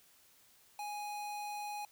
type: tone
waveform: square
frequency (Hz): 830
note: G#5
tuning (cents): -1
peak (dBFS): -40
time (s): 0.79-1.85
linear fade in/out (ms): 2
effects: white hiss -65 dBFS RMS until 1.91 s